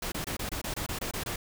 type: noise bursts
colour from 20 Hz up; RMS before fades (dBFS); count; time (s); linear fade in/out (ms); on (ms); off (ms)
pink; -34; 11; 0.02-1.36; 5; 100; 24
effects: none